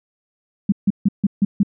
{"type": "tone bursts", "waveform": "sine", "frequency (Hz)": 200, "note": "G3", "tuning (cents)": 35, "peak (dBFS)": -11, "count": 6, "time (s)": [0.69, 1.632], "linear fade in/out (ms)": 5, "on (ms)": 32, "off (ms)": 150, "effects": []}